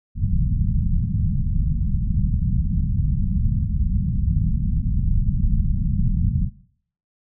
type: low-pass noise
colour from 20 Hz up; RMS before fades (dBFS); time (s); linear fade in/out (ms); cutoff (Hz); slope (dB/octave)
pink; -20; 0.15-6.5; 50; 200; 48
effects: noise-tail reverb RT60 0.6 s tail -18 dB re dry